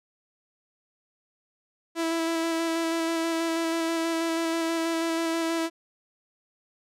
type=tone with vibrato; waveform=sawtooth; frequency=329.6 Hz; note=E4; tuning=in tune; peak=-21 dBFS; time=1.95-5.7 s; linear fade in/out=50 ms; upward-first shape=square; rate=6.2 Hz; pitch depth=13 cents each way; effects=low-pass 11000 Hz 12 dB/octave